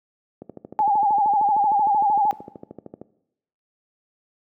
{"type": "click train", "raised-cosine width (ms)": 2, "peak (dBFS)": -21, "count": 35, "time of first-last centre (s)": [0.42, 3.015], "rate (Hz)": 13.1}
{"type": "tone with vibrato", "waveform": "sine", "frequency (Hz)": 829, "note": "G#5", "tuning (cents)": -3, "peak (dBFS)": -16, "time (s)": [0.79, 2.31], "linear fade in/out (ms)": 0, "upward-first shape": "sine", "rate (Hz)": 13, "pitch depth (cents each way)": 79}
{"effects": ["noise-tail reverb RT60 0.8 s tail -18 dB re dry", "high-pass 200 Hz 12 dB/octave"]}